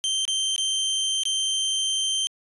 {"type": "tone with dropouts", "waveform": "sawtooth", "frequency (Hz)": 3132, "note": "G7", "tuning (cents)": -2, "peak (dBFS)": -19, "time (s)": [0.04, 2.27], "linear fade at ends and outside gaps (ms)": 0, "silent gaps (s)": [[0.252, 0.279], [0.562, 0.58], [1.234, 1.254]], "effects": ["resampled to 24000 Hz"]}